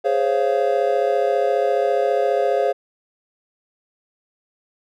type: chord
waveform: triangle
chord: Db major seventh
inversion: second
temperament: just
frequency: 415.8 / 519.7 / 554.4 / 693 Hz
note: Ab4 / C5 / Db5 / F5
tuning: +2 / -12 / 0 / -14 cents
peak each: -20 dBFS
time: 0.04-2.73 s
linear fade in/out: 20 ms
effects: none